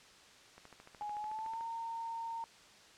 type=click train; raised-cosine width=0.5 ms; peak=-38 dBFS; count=15; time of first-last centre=0.58-1.609 s; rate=13.6 Hz
type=tone with pitch glide; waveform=sine; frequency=835 to 915.8 Hz; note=G#5 to A#5; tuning=+9 to -31 cents; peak=-38 dBFS; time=1.01-2.44 s; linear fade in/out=0 ms; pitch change=+160 cents; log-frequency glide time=1.17-1.6 s
effects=white hiss -59 dBFS RMS until 2.97 s + low-pass 6000 Hz 12 dB/octave